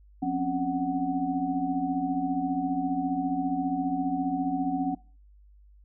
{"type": "tone cluster", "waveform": "sine", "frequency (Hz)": [177.6, 261.1, 275.9, 744], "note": ["F3", "C4", "C#4", "F#5"], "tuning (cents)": [29, -3, -8, 9], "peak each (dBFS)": [-36, -32, -28, -31], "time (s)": [0.22, 4.95], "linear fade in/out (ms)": 10, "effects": ["noise-tail reverb RT60 0.4 s tail -22 dB re dry", "added 50 Hz sine -52 dBFS peak until 5.84 s"]}